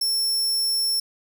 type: tone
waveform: sawtooth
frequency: 5400 Hz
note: E8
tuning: 41 cents sharp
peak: -18 dBFS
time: 0.01-1 s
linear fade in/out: 5 ms
effects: none